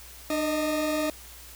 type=tone pair together; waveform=40% pulse; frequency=301.2 / 622.3 Hz; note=D4 / D#5; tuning=+44 / 0 cents; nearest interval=octave + minor second; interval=1256 cents; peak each=-27 dBFS; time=0.3-1.1 s; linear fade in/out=2 ms; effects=added 60 Hz sine -49 dBFS peak until 1.55 s + white hiss -47 dBFS RMS until 1.55 s